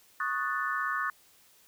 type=chord; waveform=sine; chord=D# half-diminished seventh; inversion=third; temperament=equal; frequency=1108.7 / 1244.5 / 1480 / 1760 Hz; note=C#6 / D#6 / F#6 / A6; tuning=0 / 0 / 0 / 0 cents; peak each=-34 dBFS; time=0.2-1.1 s; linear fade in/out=2 ms; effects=white hiss -61 dBFS RMS until 1.67 s